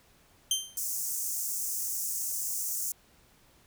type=tone with exponential decay; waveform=20% pulse; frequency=3136 Hz; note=G7; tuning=in tune; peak=-17 dBFS; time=0.51-0.8 s; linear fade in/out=2 ms; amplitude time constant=62 ms
type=high-pass noise; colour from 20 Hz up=pink; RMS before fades=-33 dBFS; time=0.77-2.92 s; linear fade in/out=2 ms; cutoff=6000 Hz; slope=48 dB/octave
effects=pink hiss -62 dBFS RMS until 3.66 s